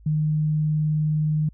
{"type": "tone", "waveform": "sine", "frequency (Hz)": 153.2, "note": "D#3", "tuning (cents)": -27, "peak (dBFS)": -19, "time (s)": [0.06, 1.49], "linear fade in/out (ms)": 5, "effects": ["added 53 Hz sine -46 dBFS peak until 1.53 s"]}